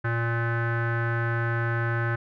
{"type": "tone with low-pass filter", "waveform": "square", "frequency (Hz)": 116.6, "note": "A#2", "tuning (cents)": 1, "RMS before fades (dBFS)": -26, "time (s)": [0.04, 2.16], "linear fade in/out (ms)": 10, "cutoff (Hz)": 1600, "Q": 7.3, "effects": []}